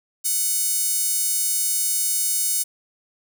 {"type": "tone with high-pass filter", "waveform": "5% pulse", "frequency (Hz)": 740, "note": "F#5", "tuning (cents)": 0, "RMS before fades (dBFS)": -22, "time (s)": [0.24, 2.64], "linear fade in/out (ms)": 20, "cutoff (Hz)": 11000, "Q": 0.62, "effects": []}